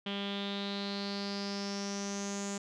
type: tone with low-pass filter sweep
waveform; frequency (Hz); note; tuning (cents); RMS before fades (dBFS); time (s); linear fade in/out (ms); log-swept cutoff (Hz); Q
sawtooth; 200; G3; +35; -37; 0.06-2.58; 5; 3200 to 7100; 7.3
effects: none